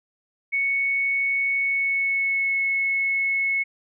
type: tone with pitch glide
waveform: sine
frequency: 2217 to 2193 Hz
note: C#7 to C#7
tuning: 0 to -19 cents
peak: -20 dBFS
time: 0.52-3.64 s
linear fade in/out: 20 ms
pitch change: -19 cents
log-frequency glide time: 1.58-2.59 s
effects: none